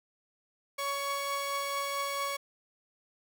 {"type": "tone pair together", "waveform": "sawtooth", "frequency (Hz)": [561, 1117.5], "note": ["C#5", "C#6"], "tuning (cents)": [21, 14], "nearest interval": "octave", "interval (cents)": 1193, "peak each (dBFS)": [-33, -29], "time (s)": [0.78, 2.37], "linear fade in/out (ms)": 10, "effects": []}